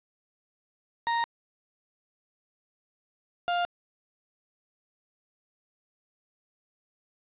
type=tone pair in turn; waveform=35% pulse; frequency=932.3 / 701.7 Hz; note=A#5 / F5; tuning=0 / +8 cents; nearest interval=perfect fourth; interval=492 cents; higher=first; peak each=-23 dBFS; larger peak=neither; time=1.07-1.24 / 3.48-3.65 s; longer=neither; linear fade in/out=0 ms; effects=resampled to 8000 Hz + 9-bit